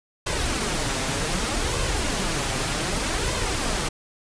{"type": "noise with flanger", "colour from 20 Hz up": "pink", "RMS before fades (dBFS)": -25, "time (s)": [0.26, 3.89], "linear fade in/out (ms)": 10, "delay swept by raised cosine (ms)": [1.9, 7.6], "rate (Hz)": 0.65, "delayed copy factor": 0.5, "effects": ["resampled to 22050 Hz"]}